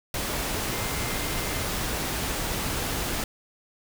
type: tone in noise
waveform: sine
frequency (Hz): 2093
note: C7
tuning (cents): 0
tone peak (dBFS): -40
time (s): 0.7-1.64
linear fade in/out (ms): 2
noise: pink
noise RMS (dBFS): -29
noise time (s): 0.14-3.24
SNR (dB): -14
effects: none